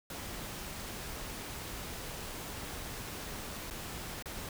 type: noise with dropouts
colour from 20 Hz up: pink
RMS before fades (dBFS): -42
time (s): 0.1-4.49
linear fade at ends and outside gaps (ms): 2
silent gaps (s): 3.702-3.708 / 4.225-4.257
effects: none